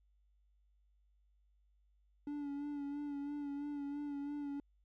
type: tone with vibrato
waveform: triangle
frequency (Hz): 287.2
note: D4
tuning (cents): -39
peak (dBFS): -37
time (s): 2.27-4.6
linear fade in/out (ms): 2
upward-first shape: sine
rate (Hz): 3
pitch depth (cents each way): 33
effects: added 50 Hz sine -69 dBFS peak until 4.84 s